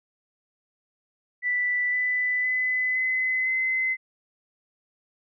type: tone with pitch steps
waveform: sine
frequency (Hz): 1975.5 / 1993.8 / 2012 / 2031 / 2050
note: B6 / B6 / B6 / B6 / C7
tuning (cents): 0 / +16 / +32 / +48 / -36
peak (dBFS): -22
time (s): 1.42-3.97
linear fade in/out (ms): 50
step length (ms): 510
effects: none